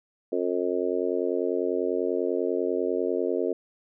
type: harmonic tone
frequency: 90.1 Hz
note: F#2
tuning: 45 cents flat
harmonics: 3 / 4 / 5 / 6 / 7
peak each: -32 / -28 / -28 / -33 / -34 dBFS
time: 0.32-3.53 s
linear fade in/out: 5 ms
effects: none